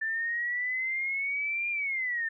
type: exponential two-way sweep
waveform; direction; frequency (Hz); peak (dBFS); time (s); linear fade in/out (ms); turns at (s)
sine; up then down; 1766 to 2413 to 1783; -28; 0.01-2.29; 10; 1.7
effects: none